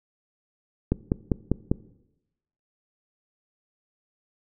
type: click train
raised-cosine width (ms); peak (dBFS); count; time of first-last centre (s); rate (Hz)
3; -8; 5; 0.92-1.715; 5.03
effects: noise-tail reverb RT60 0.9 s tail -19 dB re dry